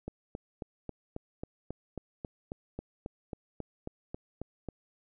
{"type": "click train", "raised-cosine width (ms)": 2, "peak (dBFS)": -24, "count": 18, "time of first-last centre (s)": [0.08, 4.687], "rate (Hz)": 3.69, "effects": []}